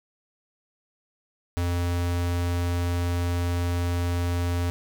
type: tone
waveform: square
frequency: 87.3 Hz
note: F2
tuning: in tune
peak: -24 dBFS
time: 1.57-4.7 s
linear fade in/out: 0 ms
effects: none